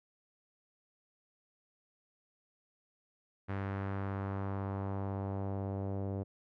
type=tone with low-pass filter sweep; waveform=sawtooth; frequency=98 Hz; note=G2; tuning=in tune; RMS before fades=-37 dBFS; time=3.48-6.24 s; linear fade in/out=20 ms; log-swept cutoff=1800 to 550 Hz; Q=1.5; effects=none